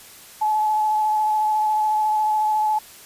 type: tone with vibrato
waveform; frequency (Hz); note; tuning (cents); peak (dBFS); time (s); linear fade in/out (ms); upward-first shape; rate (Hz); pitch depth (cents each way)
sine; 857; A5; -46; -17; 0.41-2.79; 10; square; 14; 12
effects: white hiss -44 dBFS RMS until 3.05 s + resampled to 32000 Hz